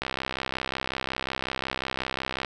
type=click train; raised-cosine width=0.3 ms; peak=-12 dBFS; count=160; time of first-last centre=0.02-2.447 s; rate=65.5 Hz; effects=none